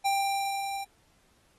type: tone with level ramp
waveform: square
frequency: 790 Hz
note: G5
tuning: 13 cents sharp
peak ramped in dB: -24 to -34 dBFS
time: 0.04-0.85 s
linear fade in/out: 20 ms
effects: pink hiss -66 dBFS RMS until 1.58 s + AAC 32 kbps